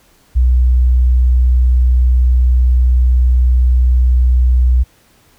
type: tone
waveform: sine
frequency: 62.1 Hz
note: B1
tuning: 10 cents sharp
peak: -7 dBFS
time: 0.35-4.84 s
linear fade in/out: 20 ms
effects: pink hiss -51 dBFS RMS until 5.38 s